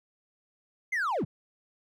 triangle linear sweep, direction down, 2148 to 87 Hz, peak -24 dBFS, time 0.92-1.25 s, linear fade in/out 10 ms, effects tanh soft clip ceiling -20 dBFS

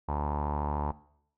sawtooth tone with low-pass filter, 73.42 Hz, D2, in tune, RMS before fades -31 dBFS, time 0.08-0.92 s, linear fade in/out 10 ms, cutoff 920 Hz, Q 8.4, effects noise-tail reverb RT60 0.7 s tail -20 dB re dry

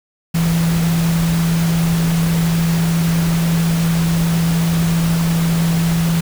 sine tone in noise, 166.4 Hz, E3, 17 cents sharp, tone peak -13 dBFS, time 0.34-6.21 s, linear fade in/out 10 ms, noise pink, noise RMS -25 dBFS, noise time 0.34-6.21 s, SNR +9 dB, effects none

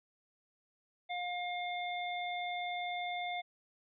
harmonic tone, 711 Hz, F5, 31 cents sharp, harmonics 1 / 3 / 5, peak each -37 / -41 / -45 dBFS, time 1.09-3.42 s, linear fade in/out 20 ms, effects none

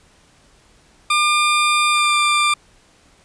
20% pulse tone with pitch glide, 1200 to 1189 Hz, D6 to D6, +37 to +21 cents, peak -9 dBFS, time 1.1-2.54 s, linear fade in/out 5 ms, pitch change -16 cents, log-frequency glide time 1.91-2.16 s, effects pink hiss -53 dBFS RMS until 3.24 s + resampled to 22050 Hz

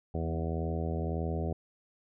harmonic tone with a mistuned harmonic, 81.7 Hz, E2, 15 cents flat, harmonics 1 / 2 / 3 / 4 / 5 / 6 / 7 / 8 / 9, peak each -33 / -36 / -41 / -42 / -40 / -43 / -44 / -45 / -44 dBFS, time 0.14-1.53 s, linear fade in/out 5 ms, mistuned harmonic 3, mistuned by -20 cents, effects none

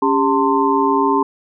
sine tone cluster, 278.4 / 400.2 / 899 / 1046 Hz, C#4 / G4 / A5 / C6, +8 / +36 / +37 / -1 cents, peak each -18 dBFS, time 0.02-1.23 s, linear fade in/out 5 ms, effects none

